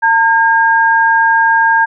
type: tone pair together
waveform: sine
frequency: 906.4 / 1615 Hz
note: A#5 / G#6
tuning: -49 / -49 cents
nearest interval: minor seventh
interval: 1000 cents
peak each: -10 dBFS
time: 0.02-1.86 s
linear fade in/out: 20 ms
effects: none